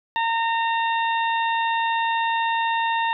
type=harmonic tone; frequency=916 Hz; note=A#5; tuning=31 cents flat; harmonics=1 / 2 / 3 / 4; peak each=-21 / -27 / -31 / -33 dBFS; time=0.16-3.13 s; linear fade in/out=0 ms; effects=none